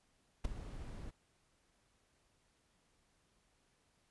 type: noise with ADSR envelope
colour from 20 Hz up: brown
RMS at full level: -30 dBFS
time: 0.44-1.11 s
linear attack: 12 ms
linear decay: 6 ms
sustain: -16 dB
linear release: 16 ms
effects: pink hiss -75 dBFS RMS until 4.1 s + resampled to 24000 Hz